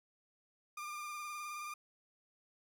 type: tone with vibrato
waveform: 30% pulse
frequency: 1200 Hz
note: D6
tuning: 37 cents sharp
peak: -39 dBFS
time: 0.77-1.74 s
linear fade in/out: 5 ms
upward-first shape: sine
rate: 19 Hz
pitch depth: 27 cents each way
effects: none